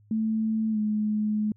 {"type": "tone with pitch glide", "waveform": "sine", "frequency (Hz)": [220, 212.5], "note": ["A3", "G#3"], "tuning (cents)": [0, 40], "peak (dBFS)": -23, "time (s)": [0.11, 1.52], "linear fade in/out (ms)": 2, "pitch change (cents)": -60, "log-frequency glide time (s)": [0.71, 0.78], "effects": ["added 104 Hz sine -55 dBFS peak until 1.56 s"]}